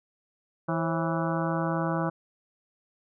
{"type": "harmonic tone with a mistuned harmonic", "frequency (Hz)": 164.4, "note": "E3", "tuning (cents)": -4, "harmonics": [1, 2, 3, 4, 5, 6, 7, 8, 9], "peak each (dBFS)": [-29, -32, -34, -35, -36, -37, -37, -38, -39], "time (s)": [0.68, 2.1], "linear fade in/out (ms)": 10, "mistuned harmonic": 3, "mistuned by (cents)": 140, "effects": []}